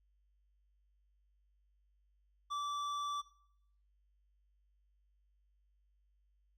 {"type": "tone with hard clipping", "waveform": "sine", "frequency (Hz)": 1161, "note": "D6", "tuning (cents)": -20, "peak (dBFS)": -38, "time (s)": [2.5, 3.22], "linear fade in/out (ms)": 20, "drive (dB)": 10, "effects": ["noise-tail reverb RT60 0.7 s tail -17 dB re dry", "added 50 Hz sine -70 dBFS peak until 6.57 s"]}